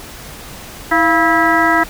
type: harmonic tone with a mistuned harmonic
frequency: 325.4 Hz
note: E4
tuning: 22 cents flat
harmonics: 1 / 2 / 3 / 4 / 5 / 6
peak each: -17 / -17 / -17 / -17 / -17 / -17 dBFS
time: 0.91-1.84 s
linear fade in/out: 10 ms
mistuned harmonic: 2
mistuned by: +100 cents
effects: pink hiss -33 dBFS RMS until 1.89 s